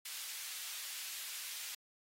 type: high-pass noise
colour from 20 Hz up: pink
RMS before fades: -45 dBFS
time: 0.05-1.75 s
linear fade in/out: 5 ms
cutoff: 2600 Hz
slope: 12 dB/octave
effects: AAC 48 kbps